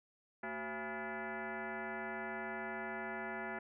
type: tone with frequency modulation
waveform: sine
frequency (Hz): 523.3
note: C5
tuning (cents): 0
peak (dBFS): -39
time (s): 0.43-3.59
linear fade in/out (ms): 5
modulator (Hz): 300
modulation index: 5
effects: none